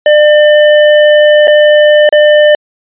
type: tone with dropouts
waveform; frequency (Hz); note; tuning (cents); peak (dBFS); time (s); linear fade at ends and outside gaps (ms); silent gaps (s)
square; 599; D5; +34; -3; 0.06-2.55; 2; 1.473-1.479 / 2.091-2.125
effects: resampled to 8000 Hz